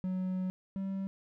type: tone pair in turn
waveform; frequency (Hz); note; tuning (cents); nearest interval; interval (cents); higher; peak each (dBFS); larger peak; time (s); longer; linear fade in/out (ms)
triangle; 185.4 / 193.42; F#3 / G3; +4 / -23; minor second; 73; second; -29 / -31; first; 0.04-0.5 / 0.76-1.07; first; 0
effects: none